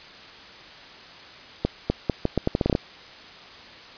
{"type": "accelerating click train", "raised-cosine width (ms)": 2, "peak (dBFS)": -7, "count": 12, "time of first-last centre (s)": [1.65, 2.751], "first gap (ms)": 250, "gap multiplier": 0.79, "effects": ["white hiss -44 dBFS RMS until 3.97 s", "resampled to 11025 Hz"]}